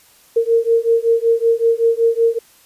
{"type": "beating tone pair", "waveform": "sine", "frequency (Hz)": [457.6, 462.9], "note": ["A#4", "A#4"], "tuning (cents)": [-32, -12], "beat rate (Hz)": 5.3, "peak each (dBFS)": -15, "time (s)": [0.36, 2.39], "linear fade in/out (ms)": 10, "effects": ["white hiss -50 dBFS RMS until 2.65 s", "resampled to 32000 Hz"]}